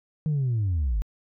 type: linear sweep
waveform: sine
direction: down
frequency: 158.5 to 44.32 Hz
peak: -20 dBFS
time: 0.26-1.02 s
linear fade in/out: 0 ms
effects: tanh soft clip ceiling -20 dBFS